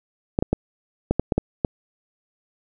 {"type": "clicks", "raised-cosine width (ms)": 2, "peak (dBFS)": -5, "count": 8, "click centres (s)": [0.389, 0.425, 0.53, 1.11, 1.196, 1.322, 1.38, 1.648], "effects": []}